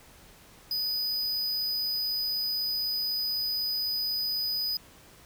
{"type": "tone", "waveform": "square", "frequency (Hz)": 4978, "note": "D#8", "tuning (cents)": 0, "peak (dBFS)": -28, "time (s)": [0.71, 4.77], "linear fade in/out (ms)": 2, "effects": ["pink hiss -54 dBFS RMS until 5.25 s"]}